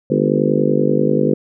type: harmonic tone with a mistuned harmonic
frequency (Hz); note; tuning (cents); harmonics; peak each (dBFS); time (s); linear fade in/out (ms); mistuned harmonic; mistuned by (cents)
50.3; G1; +45; 3 / 4 / 5 / 6 / 7 / 8 / 9 / 10; -21 / -21 / -21 / -21 / -21 / -21 / -21 / -21; 0.1-1.34; 5; 4; +76
effects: none